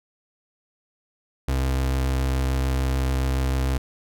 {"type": "tone with vibrato", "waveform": "35% pulse", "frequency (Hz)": 65.7, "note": "C2", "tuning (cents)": 8, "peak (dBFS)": -19, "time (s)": [1.48, 3.78], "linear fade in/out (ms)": 5, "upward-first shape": "sine", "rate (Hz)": 6.9, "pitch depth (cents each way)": 11, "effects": []}